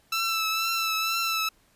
15% pulse tone with vibrato, 1326 Hz, E6, 10 cents sharp, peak -18 dBFS, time 0.12-1.49 s, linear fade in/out 5 ms, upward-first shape triangle, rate 2.1 Hz, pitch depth 36 cents each way, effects pink hiss -63 dBFS RMS until 1.75 s + resampled to 32000 Hz

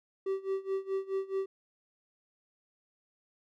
triangle tone with tremolo, 386.4 Hz, G4, 25 cents flat, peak -26 dBFS, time 0.26-1.46 s, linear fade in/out 5 ms, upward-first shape sine, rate 4.7 Hz, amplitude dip 90%, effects none

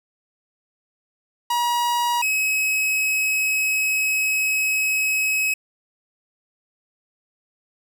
45% pulse tone pair in turn, 958 / 2558 Hz, A#5 / D#7, +47 / +47 cents, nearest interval octave + perfect fourth, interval 1700 cents, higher second, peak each -19 dBFS, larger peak neither, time 1.5-2.22 / 2.22-5.54 s, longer second, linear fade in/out 5 ms, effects none

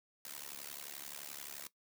white noise with amplitude modulation, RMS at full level -43 dBFS, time 0.25-1.67 s, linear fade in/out 2 ms, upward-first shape sine, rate 71.5 Hz, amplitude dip 100%, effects noise-tail reverb RT60 0.1 s tail -17 dB re dry + high-pass 150 Hz 12 dB/octave

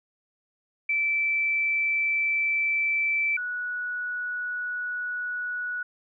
sine tone pair in turn, 2325 / 1468.1 Hz, D7 / F#6, -18 / -14 cents, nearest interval minor sixth, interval 796 cents, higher first, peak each -22 / -28 dBFS, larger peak first, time 0.89-3.37 / 3.37-5.83 s, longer first, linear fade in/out 5 ms, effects none

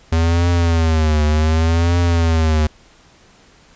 square tone with vibrato, 81 Hz, E2, 30 cents flat, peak -13 dBFS, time 0.12-2.67 s, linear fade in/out 5 ms, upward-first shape triangle, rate 0.67 Hz, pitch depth 130 cents each way, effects pink hiss -49 dBFS RMS until 3.75 s + resampled to 16000 Hz

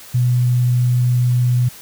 sine tone, 123.47 Hz, B2, in tune, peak -12 dBFS, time 0.14-1.69 s, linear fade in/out 10 ms, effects white hiss -39 dBFS RMS until 1.81 s

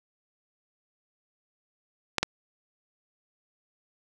clicks, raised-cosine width 0.2 ms, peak -6 dBFS, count 2, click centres 2.183 / 2.23 s, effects none

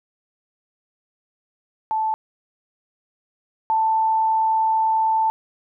sine tone pair in turn, 876 / 884.6 Hz, A5 / A5, -8 / +9 cents, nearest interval unison, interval 17 cents, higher second, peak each -19 / -16 dBFS, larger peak second, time 1.91-2.14 / 3.7-5.3 s, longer second, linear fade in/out 0 ms, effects none

